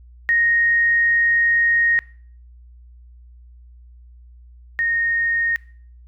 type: tone pair in turn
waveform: sine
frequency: 1864.7 / 1852.9 Hz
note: A#6 / A#6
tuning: 0 / -11 cents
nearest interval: unison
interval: 11 cents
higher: first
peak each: -14 / -17 dBFS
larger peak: first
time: 0.29-1.99 / 4.79-5.56 s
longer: first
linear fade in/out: 0 ms
effects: noise-tail reverb RT60 0.5 s tail -21 dB re dry + added 60 Hz sine -42 dBFS peak until 6.07 s